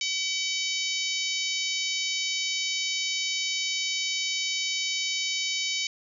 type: harmonic tone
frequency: 760 Hz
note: F#5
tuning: 46 cents sharp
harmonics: 3 / 4 / 5 / 6 / 7 / 8 / 9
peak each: -32 / -33 / -34 / -35 / -35 / -36 / -37 dBFS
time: 0.01-5.87 s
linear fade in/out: 2 ms
effects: none